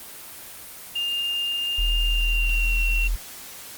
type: tone with pitch glide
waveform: sine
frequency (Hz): 2808 to 2734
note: F7 to F7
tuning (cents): +9 to -37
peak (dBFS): -23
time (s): 0.95-3.08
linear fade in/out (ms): 10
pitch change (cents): -46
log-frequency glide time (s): 2-2.81
type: tone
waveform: sine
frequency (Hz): 41.2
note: E1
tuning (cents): 0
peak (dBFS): -20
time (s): 1.78-3.16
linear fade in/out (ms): 10
effects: white hiss -40 dBFS RMS until 3.77 s + Opus 24 kbps